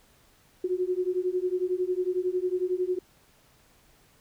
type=beating tone pair; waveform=sine; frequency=359.4 / 370.4 Hz; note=F4 / F#4; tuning=+50 / +2 cents; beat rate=11 Hz; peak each=-28 dBFS; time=0.64-2.99 s; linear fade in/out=5 ms; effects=pink hiss -61 dBFS RMS until 4.2 s

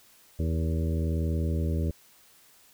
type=harmonic tone with a mistuned harmonic; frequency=81 Hz; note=E2; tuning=30 cents flat; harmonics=1 / 2 / 3 / 4 / 5 / 6 / 7; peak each=-26 / -32 / -36 / -38 / -40 / -42 / -43 dBFS; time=0.39-1.91 s; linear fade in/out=5 ms; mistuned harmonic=6; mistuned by=-36 cents; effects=white hiss -58 dBFS RMS until 2.73 s

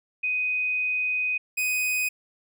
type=tone pair in turn; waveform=sine / 45% pulse; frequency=2500 / 2500 Hz; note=D#7 / D#7; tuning=+8 / +8 cents; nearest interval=unison; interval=0 cents; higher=neither; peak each=-23 dBFS; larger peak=neither; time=0.23-1.38 / 1.57-2.09 s; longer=first; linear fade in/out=10 ms; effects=none

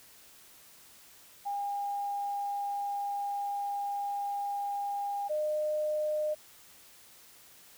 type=tone pair in turn; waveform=sine; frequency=808 / 608.5 Hz; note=G#5 / D#5; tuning=-48 / -39 cents; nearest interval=perfect fourth; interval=491 cents; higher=first; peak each=-31 / -28 dBFS; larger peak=second; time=1.45-5.29 / 5.29-6.35 s; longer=first; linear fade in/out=20 ms; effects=white hiss -56 dBFS RMS until 7.77 s

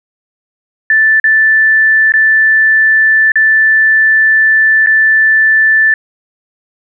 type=tone with dropouts; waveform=sine; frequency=1760 Hz; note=A6; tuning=in tune; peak=-5 dBFS; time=0.9-5.94 s; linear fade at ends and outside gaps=2 ms; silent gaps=1.199-1.241 / 2.121-2.138 / 3.319-3.356 / 4.862-4.87 s; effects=none

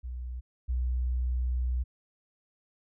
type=tone pair in turn; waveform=sine; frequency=61.74 / 62.08 Hz; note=B1 / B1; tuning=0 / +10 cents; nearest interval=unison; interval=10 cents; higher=second; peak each=-34 / -26 dBFS; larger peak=second; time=0.03-0.41 / 0.68-1.84 s; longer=second; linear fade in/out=20 ms; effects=none

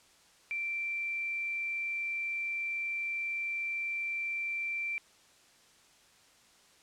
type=tone with quantisation; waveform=sine; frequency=2349 Hz; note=D7; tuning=in tune; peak=-32 dBFS; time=0.51-4.98 s; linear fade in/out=0 ms; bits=10; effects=white hiss -62 dBFS RMS until 6.82 s + low-pass 8000 Hz 12 dB/octave

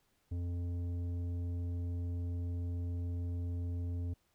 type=tone with tanh clipping; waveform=sine; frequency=87.31 Hz; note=F2; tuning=in tune; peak=-36 dBFS; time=0.31-4.14 s; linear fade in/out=10 ms; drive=10 dB; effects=pink hiss -75 dBFS RMS until 4.34 s

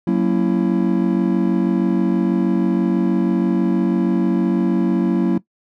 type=chord; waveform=triangle; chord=F# dominant seventh; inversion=none; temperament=just; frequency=185 / 231.2 / 277.5 / 333 Hz; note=F#3 / A#3 / C#4 / E4; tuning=0 / -14 / +2 / +18 cents; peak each=-16 / -18 / -21 / -18 dBFS; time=0.07-5.38 s; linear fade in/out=5 ms; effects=noise-tail reverb RT60 0.1 s tail -18 dB re dry

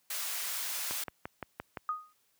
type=high-pass noise; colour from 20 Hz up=white; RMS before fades=-36 dBFS; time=0.1-1.04 s; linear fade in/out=5 ms; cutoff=850 Hz; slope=12 dB/octave
type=click train; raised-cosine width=0.5 ms; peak=-22 dBFS; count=6; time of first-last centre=0.91-1.772 s; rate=5.8 Hz
type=tone with exponential decay; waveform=sine; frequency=1242 Hz; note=D#6; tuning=3 cents flat; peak=-27 dBFS; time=1.89-2.13 s; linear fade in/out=1 ms; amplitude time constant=52 ms
effects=white hiss -72 dBFS RMS until 2.39 s + high-pass 60 Hz 12 dB/octave

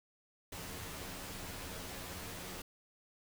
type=noise with comb filter; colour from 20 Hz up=pink; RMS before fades=-45 dBFS; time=0.52-2.62 s; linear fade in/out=5 ms; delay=11 ms; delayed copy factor=+0.6; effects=none

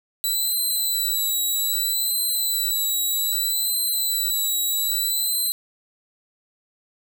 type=tone with vibrato; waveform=5% pulse; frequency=3967 Hz; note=B7; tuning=7 cents sharp; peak=-14 dBFS; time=0.24-5.52 s; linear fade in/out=0 ms; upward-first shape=triangle; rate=0.63 Hz; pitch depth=47 cents each way; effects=none

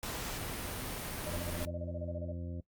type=noise; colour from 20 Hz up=pink; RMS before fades=-39 dBFS; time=0.03-1.65 s; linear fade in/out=0 ms
type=tone bursts; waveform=sine; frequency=603 Hz; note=D5; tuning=46 cents sharp; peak=-38 dBFS; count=16; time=1.26-2.323 s; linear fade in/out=10 ms; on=43 ms; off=25 ms
type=harmonic tone; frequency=86.5 Hz; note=F2; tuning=16 cents flat; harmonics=1 / 2 / 3 / 4 / 6 / 7; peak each=-39 / -45 / -47 / -52 / -54 / -56 dBFS; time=1.28-2.61 s; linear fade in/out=10 ms
effects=noise-tail reverb RT60 0.1 s tail -20 dB re dry + Opus 48 kbps

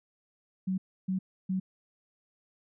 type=tone bursts; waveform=sine; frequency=187.9 Hz; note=F#3; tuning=27 cents sharp; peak=-27 dBFS; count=3; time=0.67-1.6 s; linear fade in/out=10 ms; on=110 ms; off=300 ms; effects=none

